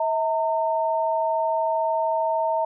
sine tone pair together, 644.2 / 911 Hz, E5 / A#5, -40 / -40 cents, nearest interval tritone, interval 600 cents, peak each -23 dBFS, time 0-2.65 s, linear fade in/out 5 ms, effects none

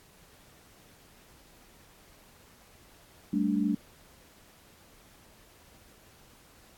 sine chord, G suspended second, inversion none, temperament equal with one note detuned, 196 / 220 / 290.6 Hz, G3 / A3 / D4, 0 / 0 / -18 cents, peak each -29 dBFS, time 3.33-3.75 s, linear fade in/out 5 ms, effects pink hiss -58 dBFS RMS until 6.77 s + AAC 64 kbps

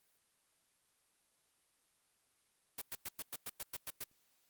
white noise bursts, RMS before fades -42 dBFS, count 10, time 2.78-4.04 s, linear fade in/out 5 ms, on 36 ms, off 100 ms, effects white hiss -75 dBFS RMS until 4.49 s + Opus 32 kbps

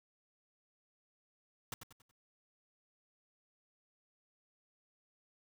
pink noise with echo, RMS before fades -41 dBFS, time 1.72-1.74 s, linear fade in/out 2 ms, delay 93 ms, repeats 4, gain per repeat -8 dB, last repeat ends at 2.112 s, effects none

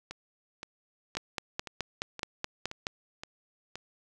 two click trains, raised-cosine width 0.2 ms, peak -22 / -14 dBFS, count 8 / 9, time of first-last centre 0.11-3.756 / 1.17-2.869 s, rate 1.92 / 4.71 Hz, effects none

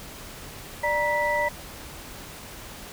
sine tone cluster, 591 / 944 / 1974 Hz, D5 / A#5 / B6, +11 / +22 / -1 cents, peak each -26 dBFS, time 0.83-1.49 s, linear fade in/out 10 ms, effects pink hiss -41 dBFS RMS until 2.92 s

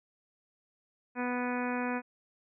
harmonic tone, 246.9 Hz, B3, in tune, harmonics 1 / 2 / 3 / 4 / 5 / 6 / 7 / 8 / 9 / 10, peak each -33 / -38 / -40 / -39 / -46 / -41 / -43 / -48 / -47 / -44 dBFS, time 1.15-2.02 s, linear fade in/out 50 ms, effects none

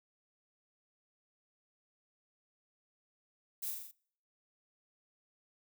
violet noise with echo, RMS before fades -39 dBFS, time 3.62-3.71 s, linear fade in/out 10 ms, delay 41 ms, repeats 5, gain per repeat -3 dB, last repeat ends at 3.915 s, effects noise-tail reverb RT60 0.6 s tail -25 dB re dry

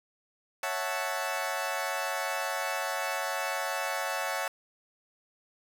20% pulse chord, F# minor seventh, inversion second, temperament equal, 554.4 / 659.3 / 740 / 880 Hz, C#5 / E5 / F#5 / A5, 0 / 0 / 0 / 0 cents, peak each -31 dBFS, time 0.63-4.48 s, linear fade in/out 2 ms, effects none

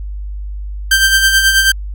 sawtooth tone with tremolo, 1568 Hz, G6, in tune, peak -3 dBFS, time 0.91-1.72 s, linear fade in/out 5 ms, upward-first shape sine, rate 9.3 Hz, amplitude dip 50%, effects added 50 Hz sine -21 dBFS peak until 1.94 s

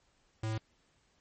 square tone, 110 Hz, A2, in tune, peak -33 dBFS, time 0.43-0.58 s, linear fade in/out 5 ms, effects pink hiss -71 dBFS RMS until 1.2 s + MP3 32 kbps

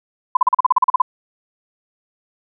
sine tone bursts, 1011 Hz, B5, 40 cents sharp, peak -8 dBFS, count 12, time 0.35-1.019 s, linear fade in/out 5 ms, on 20 ms, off 39 ms, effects none

